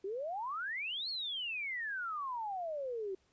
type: exponential two-way sweep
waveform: sine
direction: up then down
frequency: 370 to 4416 to 370 Hz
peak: -36 dBFS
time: 0.04-3.15 s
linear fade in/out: 5 ms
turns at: 1.09 s
effects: pink hiss -73 dBFS RMS until 3.32 s + resampled to 16000 Hz